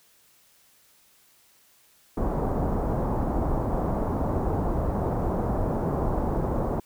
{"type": "low-pass noise", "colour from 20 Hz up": "pink", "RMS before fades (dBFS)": -26, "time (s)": [2.17, 6.8], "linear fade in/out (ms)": 5, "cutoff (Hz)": 950, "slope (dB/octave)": 24, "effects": ["white hiss -60 dBFS RMS until 6.85 s"]}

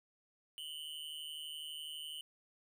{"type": "tone with amplitude modulation", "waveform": "square", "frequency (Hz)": 3000, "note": "F#7", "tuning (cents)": 23, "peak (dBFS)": -40, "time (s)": [0.58, 2.21], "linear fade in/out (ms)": 0, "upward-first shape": "sine", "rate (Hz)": 152, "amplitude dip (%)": 90, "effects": []}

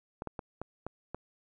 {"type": "clicks", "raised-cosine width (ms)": 1, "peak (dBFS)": -23, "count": 6, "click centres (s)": [0.221, 0.273, 0.392, 0.616, 0.866, 1.146], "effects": []}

